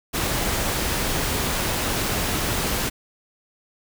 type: noise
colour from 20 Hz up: pink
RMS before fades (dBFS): -24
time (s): 0.13-2.9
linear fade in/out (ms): 20
effects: none